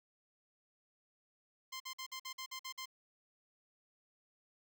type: tone bursts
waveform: 10% pulse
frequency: 1046.5 Hz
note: C6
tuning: in tune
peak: -34 dBFS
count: 9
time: 1.72-2.858 s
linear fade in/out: 10 ms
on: 82 ms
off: 50 ms
effects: none